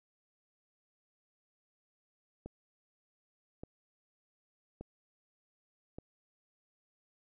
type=click train; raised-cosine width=2 ms; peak=-30 dBFS; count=4; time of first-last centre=2.46-5.985 s; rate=0.851 Hz; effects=none